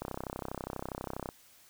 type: click train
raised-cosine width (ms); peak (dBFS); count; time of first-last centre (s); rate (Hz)
1; -22; 42; 0.02-1.289; 32.3
effects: white hiss -60 dBFS RMS until 1.69 s